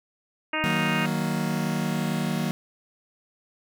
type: harmonic tone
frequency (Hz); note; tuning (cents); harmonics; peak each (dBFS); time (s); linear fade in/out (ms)
311.1; D#4; 0; 1 / 2 / 3 / 4 / 5 / 6 / 7 / 8 / 9; -33 / -33 / -33 / -33 / -33 / -33 / -33 / -33 / -33; 0.53-1.06; 5
type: chord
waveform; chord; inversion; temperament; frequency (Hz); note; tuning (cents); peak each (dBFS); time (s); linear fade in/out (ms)
40% pulse; D# minor; none; just; 155.56 / 186.68 / 233.3; D#3 / F#3 / A#3; 0 / +16 / +2; -28; 0.64-2.51; 0
effects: none